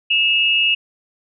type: tone pair together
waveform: sine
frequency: 2637 / 2856 Hz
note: E7 / F7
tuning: 0 / +38 cents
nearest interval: minor second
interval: 138 cents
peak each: -16 dBFS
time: 0.1-0.75 s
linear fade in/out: 10 ms
effects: none